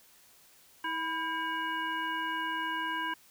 harmonic tone with a mistuned harmonic, 321.2 Hz, E4, 45 cents flat, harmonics 1 / 3 / 5 / 7 / 9, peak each -42 / -34 / -35 / -45 / -41 dBFS, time 0.84-3.14 s, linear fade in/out 5 ms, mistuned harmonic 3, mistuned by +47 cents, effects white hiss -60 dBFS RMS until 3.3 s

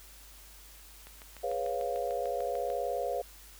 click train, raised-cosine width 0.3 ms, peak -32 dBFS, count 12, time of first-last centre 1.07-2.702 s, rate 6.74 Hz
sine chord, C# dominant seventh, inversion second, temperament equal, 415.3 / 493.9 / 554.4 / 698.5 Hz, G#4 / B4 / C#5 / E#5, 0 / 0 / 0 / 0 cents, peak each -39 / -35 / -35 / -35 dBFS, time 1.43-3.22 s, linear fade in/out 10 ms
effects added 50 Hz sine -54 dBFS peak until 3.59 s + white hiss -54 dBFS RMS until 3.59 s

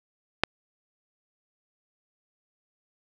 click, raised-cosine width 0.3 ms, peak -3 dBFS, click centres 0.436 s, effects none

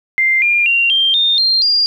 sine tone with pitch steps, 2093 / 2404 / 2762 / 3172 / 3644 / 4186 / 4808 Hz, C7 / D7 / F7 / G7 / A#7 / C8 / D8, 0 / +40 / -20 / +20 / -40 / 0 / +40 cents, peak -10 dBFS, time 0.18-1.86 s, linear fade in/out 0 ms, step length 240 ms, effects 8-bit

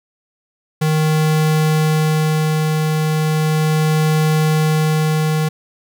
square tone with tremolo, 155.56 Hz, D#3, in tune, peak -13 dBFS, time 0.81-5.49 s, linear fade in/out 10 ms, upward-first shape sine, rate 0.36 Hz, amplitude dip 25%, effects 9-bit

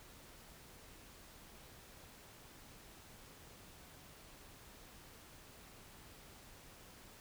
silence, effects pink hiss -58 dBFS RMS until 7.2 s

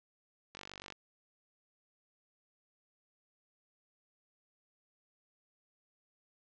click train, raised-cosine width 0.2 ms, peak -28 dBFS, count 19, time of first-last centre 0.55-0.923 s, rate 48.2 Hz, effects low-pass 6000 Hz 12 dB/octave

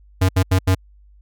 square tone bursts at uneven times, 93.6 Hz, F#2, 20 cents sharp, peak -13 dBFS, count 4, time 0.21-0.29 / 0.36-0.43 / 0.51-0.59 / 0.67-0.75 s, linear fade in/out 10 ms, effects added 50 Hz sine -46 dBFS peak until 1.21 s

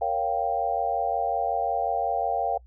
sine chord, G half-diminished seventh, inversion first, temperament equal, 466.2 / 554.4 / 698.5 / 784 Hz, Bb4 / Db5 / F5 / G5, 0 / 0 / 0 / 0 cents, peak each -33 / -31 / -27 / -27 dBFS, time 0.01-2.58 s, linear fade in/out 10 ms, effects noise-tail reverb RT60 0.1 s tail -25 dB re dry + added 60 Hz sine -48 dBFS peak until 2.66 s

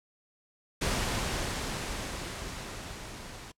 pink noise with level ramp, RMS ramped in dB -29 to -45 dBFS, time 0.81-3.52 s, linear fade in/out 10 ms, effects noise-tail reverb RT60 0.1 s tail -23 dB re dry + low-pass 9000 Hz 12 dB/octave

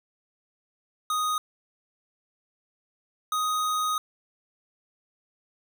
square tone pair in turn, 1244.5 / 1249.3 Hz, D#6 / D#6, 0 / +7 cents, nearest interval unison, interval 7 cents, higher second, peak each -25 dBFS, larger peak neither, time 1.1-1.38 / 3.32-3.98 s, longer second, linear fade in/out 2 ms, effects none

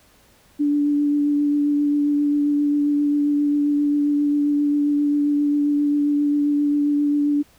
sine tone with vibrato, 291 Hz, D4, 16 cents flat, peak -16 dBFS, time 0.59-7.43 s, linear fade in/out 20 ms, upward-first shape triangle, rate 7.5 Hz, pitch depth 15 cents each way, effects pink hiss -55 dBFS RMS until 7.58 s

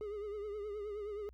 triangle tone with vibrato, 415.3 Hz, G#4, in tune, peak -37 dBFS, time 0.01-1.29 s, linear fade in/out 0 ms, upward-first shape triangle, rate 9.5 Hz, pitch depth 77 cents each way, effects added 60 Hz sine -56 dBFS peak until 1.33 s

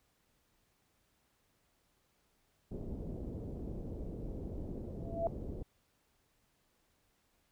pink low-pass noise, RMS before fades -42 dBFS, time 2.71-5.63 s, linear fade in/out 5 ms, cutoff 500 Hz, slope 24 dB/octave
sine tone with exponential growth, 670 Hz, E5, 28 cents sharp, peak -27 dBFS, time 4.94-5.27 s, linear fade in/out 1 ms, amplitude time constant 71 ms
effects pink hiss -75 dBFS RMS until 7.51 s

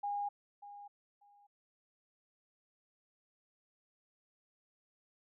sine tone with echo, 815 Hz, G#5, 33 cents flat, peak -34 dBFS, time 0.03-0.29 s, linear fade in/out 10 ms, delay 590 ms, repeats 2, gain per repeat -14 dB, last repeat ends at 1.47 s, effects none

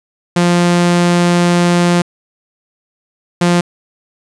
sawtooth tone bursts at uneven times, 174.61 Hz, F3, in tune, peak -5 dBFS, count 2, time 0.36-2.02 / 3.41-3.61 s, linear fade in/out 5 ms, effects resampled to 22050 Hz

